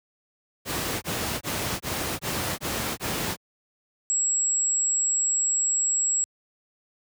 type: noise bursts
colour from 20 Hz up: pink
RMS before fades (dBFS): -28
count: 7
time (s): 0.65-3.366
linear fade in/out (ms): 50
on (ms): 370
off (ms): 21
type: tone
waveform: sine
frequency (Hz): 7690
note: B8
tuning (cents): -47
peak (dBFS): -21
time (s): 4.1-6.24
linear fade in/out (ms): 0
effects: high-pass 80 Hz 12 dB/octave